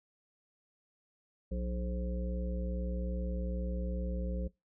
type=harmonic tone with a mistuned harmonic; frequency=60.7 Hz; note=B1; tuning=29 cents flat; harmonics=1 / 3 / 5 / 7 / 9; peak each=-34 / -38 / -50 / -48 / -44 dBFS; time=1.51-4.48 s; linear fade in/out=10 ms; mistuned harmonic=9; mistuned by=-61 cents; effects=noise-tail reverb RT60 0.2 s tail -22 dB re dry